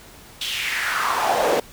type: noise with high-pass filter sweep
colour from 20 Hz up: brown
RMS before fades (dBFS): -22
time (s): 0.41-1.6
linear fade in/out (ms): 5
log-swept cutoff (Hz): 3500 to 450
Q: 3.6
effects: pink hiss -45 dBFS RMS until 1.72 s